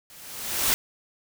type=noise with level ramp; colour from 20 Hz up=white; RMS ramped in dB=-49 to -20 dBFS; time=0.1-0.74 s; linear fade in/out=0 ms; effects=none